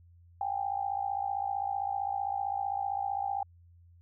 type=tone with amplitude modulation; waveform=sine; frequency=795 Hz; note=G5; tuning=24 cents sharp; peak=-26 dBFS; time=0.41-3.43 s; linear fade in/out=2 ms; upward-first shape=sine; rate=55.5 Hz; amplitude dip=85%; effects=added 86 Hz sine -55 dBFS peak until 4.01 s